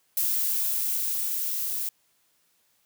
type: noise with level ramp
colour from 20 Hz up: violet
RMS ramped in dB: -25 to -30 dBFS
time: 0.17-1.89 s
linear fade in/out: 2 ms
effects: white hiss -68 dBFS RMS until 2.85 s + high-pass 60 Hz 12 dB/octave